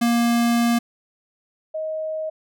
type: tone pair in turn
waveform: square / sine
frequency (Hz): 235.5 / 628.7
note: A#3 / D#5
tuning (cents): +18 / +18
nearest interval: octave + perfect fourth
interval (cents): 1700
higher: second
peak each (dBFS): -17 / -24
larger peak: first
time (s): 0.01-0.79 / 1.74-2.3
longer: first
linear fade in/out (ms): 10
effects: none